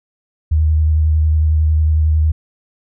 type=tone with vibrato; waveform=sine; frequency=77.78 Hz; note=D#2; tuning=in tune; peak=-10 dBFS; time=0.51-2.32 s; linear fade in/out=10 ms; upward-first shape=square; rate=11 Hz; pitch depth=18 cents each way; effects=none